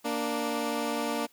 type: tone pair together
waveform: 15% pulse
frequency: 233.1 / 293.7 Hz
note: A#3 / D4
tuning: 0 / 0 cents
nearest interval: major third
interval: 400 cents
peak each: -25 dBFS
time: 0.04-1.27 s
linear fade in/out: 20 ms
effects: white hiss -63 dBFS RMS until 1.32 s